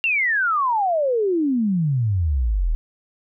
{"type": "exponential sweep", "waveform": "sine", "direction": "down", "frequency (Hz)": [2794, 36.92], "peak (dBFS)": -17, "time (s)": [0.04, 2.75], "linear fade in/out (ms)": 0, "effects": []}